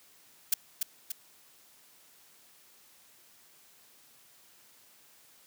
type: noise with echo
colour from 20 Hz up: blue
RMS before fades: -24 dBFS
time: 0.52-0.54 s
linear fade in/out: 5 ms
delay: 290 ms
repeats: 2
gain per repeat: -5 dB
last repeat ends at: 1.12 s
effects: white hiss -60 dBFS RMS until 5.46 s + high-pass 100 Hz 12 dB/octave